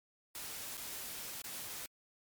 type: noise with dropouts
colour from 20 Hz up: white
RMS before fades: -44 dBFS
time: 0.35-1.86 s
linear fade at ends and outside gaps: 1 ms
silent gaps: 0.771-0.777 / 1.419-1.441 s
effects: MP3 96 kbps